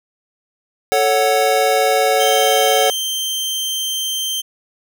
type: chord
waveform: square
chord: F# minor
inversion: first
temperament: equal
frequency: 440 / 554.4 / 740 Hz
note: A4 / C#5 / F#5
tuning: 0 / 0 / 0 cents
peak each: -19 / -18 / -17 dBFS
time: 0.92-2.9 s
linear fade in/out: 0 ms
type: tone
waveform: sawtooth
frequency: 3136 Hz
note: G7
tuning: in tune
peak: -16 dBFS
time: 2.19-4.42 s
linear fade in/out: 20 ms
effects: none